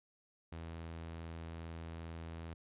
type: tone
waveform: sawtooth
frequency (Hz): 82.41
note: E2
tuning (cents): 0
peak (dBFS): -40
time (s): 0.52-2.54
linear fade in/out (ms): 5
effects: resampled to 8000 Hz